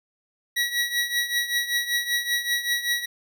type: tone with tremolo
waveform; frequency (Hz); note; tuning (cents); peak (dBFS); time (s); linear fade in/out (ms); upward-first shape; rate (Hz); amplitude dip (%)
25% pulse; 1921; B6; -48; -16; 0.56-3.06; 10; triangle; 5.2; 80
effects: none